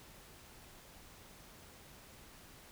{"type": "silence", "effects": ["pink hiss -57 dBFS RMS until 2.71 s"]}